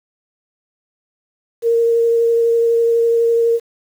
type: tone with vibrato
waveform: sine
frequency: 463.6 Hz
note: A#4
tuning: 10 cents flat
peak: -11 dBFS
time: 1.62-3.6 s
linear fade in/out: 50 ms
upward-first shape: triangle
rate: 12 Hz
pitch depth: 12 cents each way
effects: 7-bit